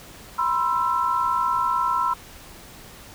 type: tone cluster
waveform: sine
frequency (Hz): 976 / 1036 / 1333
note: B5 / C6 / E6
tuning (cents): -21 / -17 / +19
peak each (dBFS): -24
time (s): 0.38-2.14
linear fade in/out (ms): 10
effects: pink hiss -44 dBFS RMS until 3.14 s